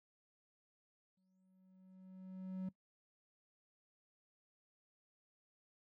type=tone with exponential growth; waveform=triangle; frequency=187.2 Hz; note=F#3; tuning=20 cents sharp; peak=-36 dBFS; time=1.17-2.69 s; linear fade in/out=5 ms; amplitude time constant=330 ms; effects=noise-tail reverb RT60 0.1 s tail -19 dB re dry